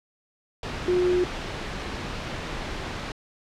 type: tone in noise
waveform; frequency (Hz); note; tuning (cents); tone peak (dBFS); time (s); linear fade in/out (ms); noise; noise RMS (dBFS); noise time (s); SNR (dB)
sine; 360; F#4; -47; -19; 0.88-1.24; 2; pink; -32; 0.63-3.12; +10
effects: low-pass 4000 Hz 12 dB/octave